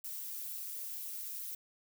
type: noise with amplitude modulation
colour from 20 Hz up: violet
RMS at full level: -39 dBFS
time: 0.04-1.55 s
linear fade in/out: 5 ms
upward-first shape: sine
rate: 210 Hz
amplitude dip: 70%
effects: none